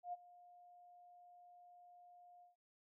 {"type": "tone with ADSR envelope", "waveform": "sine", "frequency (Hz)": 709, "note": "F5", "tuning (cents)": 26, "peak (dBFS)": -40, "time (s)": [0.03, 2.56], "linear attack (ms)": 100, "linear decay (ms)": 27, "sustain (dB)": -20, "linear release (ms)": 140, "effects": []}